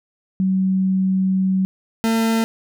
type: tone pair in turn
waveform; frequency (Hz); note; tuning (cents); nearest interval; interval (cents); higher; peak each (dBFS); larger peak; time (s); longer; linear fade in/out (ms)
sine / 40% pulse; 189.1 / 225.5; F#3 / A3; +38 / +43; minor third; 305; second; -15; neither; 0.4-1.65 / 2.04-2.44; first; 0
effects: none